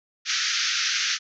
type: band-pass noise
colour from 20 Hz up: white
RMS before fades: -25 dBFS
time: 0.25-1.19 s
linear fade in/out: 50 ms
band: 1300 to 6400 Hz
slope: 96 dB/octave
effects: none